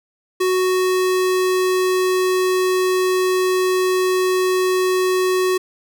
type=tone; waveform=square; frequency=370 Hz; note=F#4; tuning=in tune; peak=-16 dBFS; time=0.4-5.58 s; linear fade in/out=10 ms; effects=none